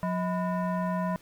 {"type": "tone with frequency modulation", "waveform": "sine", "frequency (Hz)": 180, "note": "F#3", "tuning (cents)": -47, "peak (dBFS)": -26, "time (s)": [0.03, 1.16], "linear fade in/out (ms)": 0, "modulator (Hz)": 817, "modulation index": 1, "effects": ["pink hiss -57 dBFS RMS until 1.21 s"]}